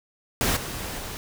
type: noise with level steps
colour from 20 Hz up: pink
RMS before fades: -23 / -33 / -35 dBFS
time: 0.41-1.17 s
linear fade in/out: 0 ms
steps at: 0.56 / 0.98 s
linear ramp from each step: 10 ms
effects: none